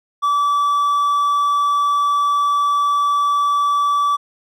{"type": "tone", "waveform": "triangle", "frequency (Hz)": 1154, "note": "D6", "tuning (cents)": -31, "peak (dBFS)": -12, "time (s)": [0.22, 4.17], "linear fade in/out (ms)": 20, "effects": []}